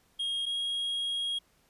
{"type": "tone pair in turn", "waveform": "triangle", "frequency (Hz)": [3254, 3279], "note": ["G#7", "G#7"], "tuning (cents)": [-36, -23], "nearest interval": "unison", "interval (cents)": 13, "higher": "second", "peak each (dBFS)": -28, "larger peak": "neither", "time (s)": [[0.19, 0.46], [0.46, 1.39]], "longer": "second", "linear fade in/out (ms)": 10, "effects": ["pink hiss -67 dBFS RMS until 1.69 s", "resampled to 32000 Hz"]}